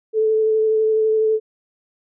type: tone with vibrato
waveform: sine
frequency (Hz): 437.1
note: A4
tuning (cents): -11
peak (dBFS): -14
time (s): 0.13-1.4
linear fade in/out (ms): 50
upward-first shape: sine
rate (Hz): 12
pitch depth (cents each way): 13
effects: none